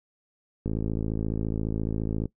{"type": "click train", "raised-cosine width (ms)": 3, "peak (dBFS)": -16, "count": 88, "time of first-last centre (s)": [0.66, 2.256], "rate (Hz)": 54.5, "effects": ["noise-tail reverb RT60 0.1 s tail -20 dB re dry"]}